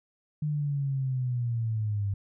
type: linear sweep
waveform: sine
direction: down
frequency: 152.2 to 98 Hz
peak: -26 dBFS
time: 0.42-2.14 s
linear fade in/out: 5 ms
effects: none